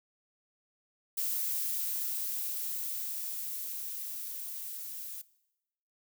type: noise with level ramp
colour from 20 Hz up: violet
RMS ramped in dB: -32 to -42 dBFS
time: 1.17-5.22 s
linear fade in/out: 10 ms
effects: noise-tail reverb RT60 0.9 s tail -20 dB re dry